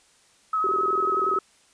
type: tone with vibrato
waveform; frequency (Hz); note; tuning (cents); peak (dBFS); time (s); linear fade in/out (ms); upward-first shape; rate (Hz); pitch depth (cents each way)
sine; 1278; D#6; +46; -21; 0.53-1.39; 5; sine; 11; 20
type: tone bursts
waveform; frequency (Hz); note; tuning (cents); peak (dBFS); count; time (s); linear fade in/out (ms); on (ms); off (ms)
sine; 386; G4; -27; -25; 16; 0.64-1.388; 2; 28; 20
effects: white hiss -59 dBFS RMS until 1.73 s + resampled to 22050 Hz